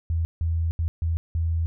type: tone bursts at uneven times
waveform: sine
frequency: 82.41 Hz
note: E2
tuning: in tune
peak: -21 dBFS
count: 5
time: 0.1-0.25 / 0.41-0.71 / 0.79-0.88 / 1.02-1.17 / 1.35-1.66 s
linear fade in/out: 0 ms
effects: none

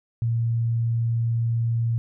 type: tone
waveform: sine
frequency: 115.9 Hz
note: A#2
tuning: 10 cents flat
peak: -20 dBFS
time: 0.22-1.98 s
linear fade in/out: 0 ms
effects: none

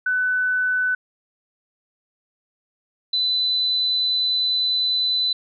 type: tone pair in turn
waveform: sine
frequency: 1500 / 4005 Hz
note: F#6 / B7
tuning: +23 / +23 cents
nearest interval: octave + perfect fourth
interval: 1700 cents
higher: second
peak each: -18 dBFS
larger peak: neither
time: 0.06-0.95 / 3.13-5.33 s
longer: second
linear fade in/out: 5 ms
effects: none

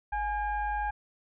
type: tone with frequency modulation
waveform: sine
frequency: 834 Hz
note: G#5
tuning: 7 cents sharp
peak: -28 dBFS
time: 0.12-0.91 s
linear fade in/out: 10 ms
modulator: 783 Hz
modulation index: 0.82
effects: none

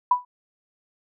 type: tone with exponential decay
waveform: sine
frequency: 987.8 Hz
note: B5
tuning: in tune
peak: -11 dBFS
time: 0.11-0.25 s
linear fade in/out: 5 ms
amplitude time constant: 29 ms
effects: none

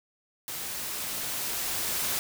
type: noise with level ramp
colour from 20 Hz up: white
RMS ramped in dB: -36 to -29 dBFS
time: 0.48-2.19 s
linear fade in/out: 0 ms
effects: none

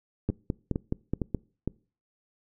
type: two click trains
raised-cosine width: 3 ms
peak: -14 / -15 dBFS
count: 6 / 4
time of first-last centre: 0.29-1.347 / 0.3-1.676 s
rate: 4.73 / 2.18 Hz
effects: noise-tail reverb RT60 0.4 s tail -24 dB re dry

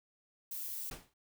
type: noise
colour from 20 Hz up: violet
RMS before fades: -41 dBFS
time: 0.51-0.9 s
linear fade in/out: 5 ms
type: noise with exponential decay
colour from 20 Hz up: pink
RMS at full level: -41 dBFS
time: 0.91-1.14 s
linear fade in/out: 5 ms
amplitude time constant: 48 ms
effects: none

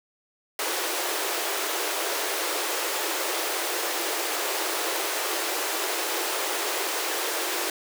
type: high-pass noise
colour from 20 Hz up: pink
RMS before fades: -28 dBFS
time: 0.59-7.7 s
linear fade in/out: 2 ms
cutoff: 320 Hz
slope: 96 dB/octave
effects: none

